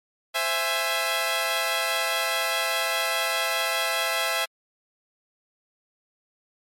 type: chord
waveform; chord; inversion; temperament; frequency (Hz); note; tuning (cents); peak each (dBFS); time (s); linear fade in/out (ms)
10% pulse; C augmented; none; equal with one note detuned; 523.3 / 663.5 / 830.6; C5 / E5 / G#5; 0 / +11 / 0; -22 / -17 / -21; 0.34-4.46; 20
effects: MP3 64 kbps